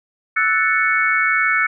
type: chord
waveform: sine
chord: F# minor seventh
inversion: third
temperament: equal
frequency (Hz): 1318.5 / 1480 / 1760 / 2217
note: E6 / F#6 / A6 / C#7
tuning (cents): 0 / 0 / 0 / 0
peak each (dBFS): -21 / -20 / -21 / -18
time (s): 0.36-1.67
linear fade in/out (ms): 10
effects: none